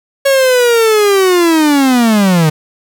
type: linear sweep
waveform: 45% pulse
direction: down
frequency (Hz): 555 to 150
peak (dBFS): -7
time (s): 0.25-2.5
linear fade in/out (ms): 10
effects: none